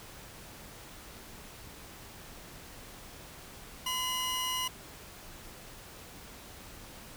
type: tone pair together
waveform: sawtooth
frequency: 1019.3 / 2883 Hz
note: C6 / F#7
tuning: -46 / -46 cents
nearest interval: octave + tritone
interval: 1800 cents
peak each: -31 / -30 dBFS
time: 3.86-4.68 s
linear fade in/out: 5 ms
effects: pink hiss -49 dBFS RMS until 7.16 s